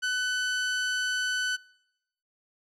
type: tone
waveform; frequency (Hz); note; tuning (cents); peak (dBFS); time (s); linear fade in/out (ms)
sawtooth; 1500; F#6; +23; -22; 0.02-1.57; 20
effects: noise-tail reverb RT60 0.9 s tail -26 dB re dry + low-pass 7000 Hz 12 dB/octave